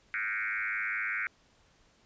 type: tone with frequency modulation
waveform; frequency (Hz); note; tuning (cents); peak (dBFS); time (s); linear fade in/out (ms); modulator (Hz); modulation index
sine; 1864.7; A#6; 0; -30; 0.14-1.27; 0; 105; 4.4
effects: pink hiss -65 dBFS RMS until 2.05 s + resampled to 16000 Hz